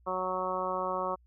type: harmonic tone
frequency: 185 Hz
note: F#3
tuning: in tune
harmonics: 1 / 2 / 3 / 4 / 5 / 6 / 7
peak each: -44 / -39 / -35 / -39 / -37 / -34 / -40 dBFS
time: 0.06-1.16 s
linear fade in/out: 20 ms
effects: added 60 Hz sine -59 dBFS peak until 1.26 s